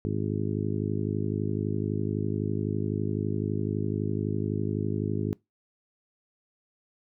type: harmonic tone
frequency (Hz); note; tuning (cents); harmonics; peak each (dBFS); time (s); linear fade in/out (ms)
51.91; G#1; 0; 2 / 3 / 4 / 5 / 6 / 7 / 8; -31 / -33 / -34 / -35 / -36 / -36 / -37; 0.05-5.33; 0
effects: noise-tail reverb RT60 0.2 s tail -24 dB re dry